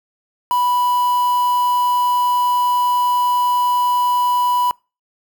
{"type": "tone with quantisation", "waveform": "triangle", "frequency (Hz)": 985, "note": "B5", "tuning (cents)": -5, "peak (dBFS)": -12, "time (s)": [0.51, 4.71], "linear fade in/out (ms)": 0, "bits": 5, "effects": ["noise-tail reverb RT60 0.3 s tail -26 dB re dry"]}